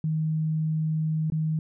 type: tone with dropouts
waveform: sine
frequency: 157.1 Hz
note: D#3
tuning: 17 cents sharp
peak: -23 dBFS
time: 0.04-1.59 s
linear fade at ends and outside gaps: 2 ms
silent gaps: 1.301-1.321 s
effects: none